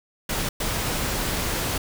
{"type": "noise bursts at uneven times", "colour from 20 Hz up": "pink", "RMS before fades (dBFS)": -26, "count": 2, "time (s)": [[0.29, 0.49], [0.6, 1.78]], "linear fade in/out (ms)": 5, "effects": []}